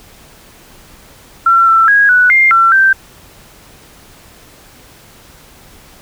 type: tone with pitch steps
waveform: sine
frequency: 1356 / 1337 / 1650 / 1479 / 2111 / 1350 / 1563 Hz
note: E6 / E6 / G#6 / F#6 / C7 / E6 / G6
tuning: +49 / +24 / -12 / -1 / +15 / +41 / -6 cents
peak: -5 dBFS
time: 1.46-2.93 s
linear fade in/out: 5 ms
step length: 210 ms
effects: pink hiss -41 dBFS RMS until 6.01 s